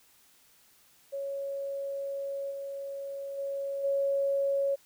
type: tone with level steps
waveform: sine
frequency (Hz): 554.4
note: C#5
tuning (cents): 0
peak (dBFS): -32 / -35 / -31 / -25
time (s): 1.12-4.76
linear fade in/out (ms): 20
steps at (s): 2.5 / 3.37 / 3.83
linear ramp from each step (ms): 20
effects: white hiss -62 dBFS RMS until 4.85 s